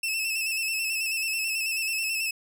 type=tone with vibrato; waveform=sawtooth; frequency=2637 Hz; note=E7; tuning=in tune; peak=-23 dBFS; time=0.03-2.31 s; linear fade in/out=5 ms; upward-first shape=square; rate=9.2 Hz; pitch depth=36 cents each way; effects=none